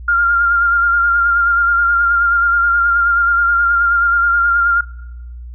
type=tone with vibrato; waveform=sine; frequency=1396.9 Hz; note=F6; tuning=in tune; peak=-10 dBFS; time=0.08-4.81 s; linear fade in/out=5 ms; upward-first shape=sine; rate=9.4 Hz; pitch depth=28 cents each way; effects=noise-tail reverb RT60 0.9 s tail -22 dB re dry + added 60 Hz sine -28 dBFS peak until 5.54 s